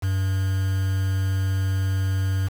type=tone with quantisation; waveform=triangle; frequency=95.9 Hz; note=G2; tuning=37 cents flat; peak=-18 dBFS; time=0.02-2.49 s; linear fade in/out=20 ms; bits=6; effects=none